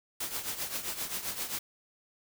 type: noise with tremolo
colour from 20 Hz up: white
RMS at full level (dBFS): -33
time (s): 0.2-1.59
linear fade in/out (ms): 5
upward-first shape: triangle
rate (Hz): 7.6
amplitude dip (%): 75
effects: none